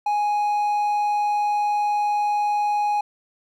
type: tone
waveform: triangle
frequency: 830.6 Hz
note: G#5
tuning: in tune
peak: -17 dBFS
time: 0.06-3.01 s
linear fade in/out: 5 ms
effects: none